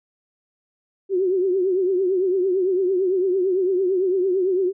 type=tone with vibrato; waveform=sine; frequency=373.3 Hz; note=F#4; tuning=15 cents sharp; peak=-17 dBFS; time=1.09-4.73 s; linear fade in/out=50 ms; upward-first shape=triangle; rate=8.9 Hz; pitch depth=110 cents each way; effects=none